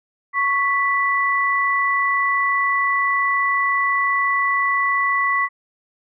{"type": "tone pair together", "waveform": "sine", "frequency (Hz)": [1109.7, 1975.5], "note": ["C#6", "B6"], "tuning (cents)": [2, 0], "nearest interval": "minor seventh", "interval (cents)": 998, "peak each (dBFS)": -19, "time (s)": [0.33, 5.49], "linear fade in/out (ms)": 50, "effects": []}